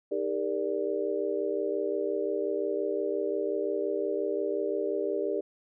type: chord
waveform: sine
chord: Eb major seventh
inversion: none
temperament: equal with one note detuned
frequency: 311.1 / 400.5 / 466.2 / 587.3 Hz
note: Eb4 / G4 / Bb4 / D5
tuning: 0 / +37 / 0 / 0 cents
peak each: -36 / -30 / -33 / -34 dBFS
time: 0.11-5.41 s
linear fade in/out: 10 ms
effects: none